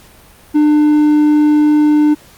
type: tone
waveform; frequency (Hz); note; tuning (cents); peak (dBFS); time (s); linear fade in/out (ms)
triangle; 299.8; D4; +36; -5; 0.54-2.15; 20
effects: pink hiss -43 dBFS RMS until 2.37 s + Opus 48 kbps